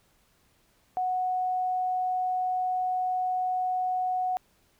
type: tone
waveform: sine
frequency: 737 Hz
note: F#5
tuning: 7 cents flat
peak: -25 dBFS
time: 0.97-4.37 s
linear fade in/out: 0 ms
effects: pink hiss -66 dBFS RMS until 4.79 s